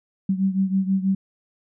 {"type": "beating tone pair", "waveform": "sine", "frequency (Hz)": [190.3, 196.5], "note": ["F#3", "G3"], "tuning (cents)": [49, 4], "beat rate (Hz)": 6.2, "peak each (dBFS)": [-20, -24], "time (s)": [0.29, 1.15], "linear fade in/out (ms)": 5, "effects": []}